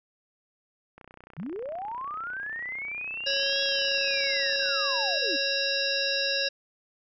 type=click train; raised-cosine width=0.5 ms; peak=-32 dBFS; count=116; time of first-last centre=0.98-4.69 s; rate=31 Hz
type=linear two-way sweep; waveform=sine; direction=up then down; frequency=129.1 to 3345 to 253.7 Hz; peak=-32 dBFS; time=1.37-5.37 s; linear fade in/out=20 ms; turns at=3.62 s
type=harmonic tone; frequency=551 Hz; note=C#5; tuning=11 cents flat; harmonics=1 / 3 / 5 / 7 / 9 / 10; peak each=-32 / -32 / -32 / -32 / -32 / -32 dBFS; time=3.26-6.49 s; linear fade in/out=10 ms
effects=none